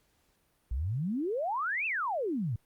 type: exponential two-way sweep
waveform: sine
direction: up then down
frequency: 55 to 2731 to 100.9 Hz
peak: -29 dBFS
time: 0.71-2.56 s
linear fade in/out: 5 ms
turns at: 1.86 s
effects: pink hiss -71 dBFS RMS until 2.65 s + Opus 48 kbps